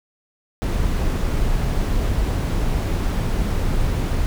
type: noise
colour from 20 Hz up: brown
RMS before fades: -20 dBFS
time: 0.62-4.26 s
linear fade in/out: 0 ms
effects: none